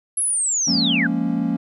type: linear sweep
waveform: sine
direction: down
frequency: 11100 to 1438 Hz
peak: -18 dBFS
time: 0.17-1.07 s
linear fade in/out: 5 ms
type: chord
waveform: triangle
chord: Bb minor seventh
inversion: second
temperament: equal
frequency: 174.61 / 207.7 / 233.1 / 277.2 Hz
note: F3 / Ab3 / Bb3 / Db4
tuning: 0 / 0 / 0 / 0 cents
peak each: -23 / -25 / -21 / -22 dBFS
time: 0.67-1.57 s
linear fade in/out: 10 ms
effects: none